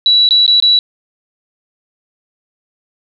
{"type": "tone with dropouts", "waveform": "sine", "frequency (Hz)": 3927, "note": "B7", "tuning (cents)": -11, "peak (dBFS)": -6, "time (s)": [0.06, 0.79], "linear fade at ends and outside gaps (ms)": 1, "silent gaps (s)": [[0.29, 0.308], [0.464, 0.478], [0.601, 0.624]], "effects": []}